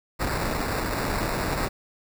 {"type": "noise with sample-and-hold", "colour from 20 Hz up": "pink", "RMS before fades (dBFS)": -27, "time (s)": [0.19, 1.69], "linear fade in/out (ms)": 20, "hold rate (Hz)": 3150, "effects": []}